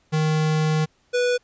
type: tone pair in turn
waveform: square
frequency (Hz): 155.56 / 491.2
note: D#3 / B4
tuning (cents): 0 / -9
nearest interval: octave + minor sixth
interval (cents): 1991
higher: second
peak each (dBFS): -19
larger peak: neither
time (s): 0.12-0.86 / 1.13-1.38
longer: first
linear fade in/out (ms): 20
effects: pink hiss -63 dBFS RMS until 1.43 s + resampled to 16000 Hz